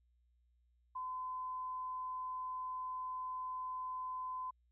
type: tone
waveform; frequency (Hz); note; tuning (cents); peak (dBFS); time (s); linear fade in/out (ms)
sine; 1020; C6; -44; -39; 0.95-4.51; 10
effects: added 60 Hz sine -70 dBFS peak until 4.71 s